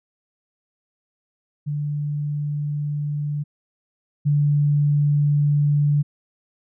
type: tone pair in turn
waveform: sine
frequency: 147 / 145.98 Hz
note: D3 / D3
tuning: +2 / -10 cents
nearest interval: unison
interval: 12 cents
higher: first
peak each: -22 / -15 dBFS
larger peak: second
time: 1.66-3.44 / 4.25-6.03 s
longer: neither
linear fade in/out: 20 ms
effects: none